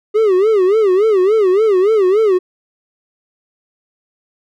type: tone with vibrato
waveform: triangle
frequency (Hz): 403.2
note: G4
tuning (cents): +49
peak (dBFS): -7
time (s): 0.14-2.39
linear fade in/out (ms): 20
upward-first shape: sine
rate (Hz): 3.5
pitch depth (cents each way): 180
effects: none